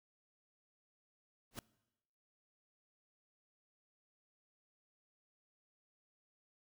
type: noise with exponential growth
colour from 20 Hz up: pink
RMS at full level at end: -40 dBFS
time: 1.51-1.59 s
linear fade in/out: 1 ms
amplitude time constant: 16 ms
effects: noise-tail reverb RT60 1.0 s tail -22 dB re dry